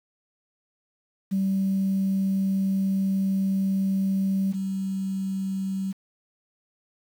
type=tone pair in turn; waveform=sine; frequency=193.2 / 192.13 Hz; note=G3 / G3; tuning=-25 / -35 cents; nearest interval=unison; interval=10 cents; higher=first; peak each=-20 / -25 dBFS; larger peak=first; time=1.31-4.53 / 4.53-5.93 s; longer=first; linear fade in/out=20 ms; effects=tanh soft clip ceiling -17 dBFS + 8-bit